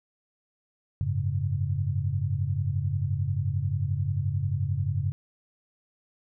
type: chord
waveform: sine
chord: F# suspended second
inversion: none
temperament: equal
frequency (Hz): 92.5 / 103.83 / 138.59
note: F#2 / G#2 / C#3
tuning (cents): 0 / 0 / 0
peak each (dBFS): -29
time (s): 1.01-5.12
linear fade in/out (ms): 0
effects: none